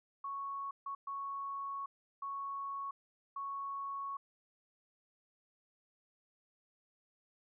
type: tone bursts at uneven times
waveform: sine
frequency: 1108 Hz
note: C#6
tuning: 1 cent flat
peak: -38 dBFS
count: 5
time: 0.24-0.71 / 0.86-0.95 / 1.07-1.86 / 2.22-2.91 / 3.36-4.17 s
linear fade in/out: 5 ms
effects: none